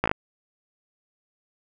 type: slowing click train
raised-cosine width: 0.5 ms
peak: -6 dBFS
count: 5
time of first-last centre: 0.04-0.114 s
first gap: 17 ms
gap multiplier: 1.06
effects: none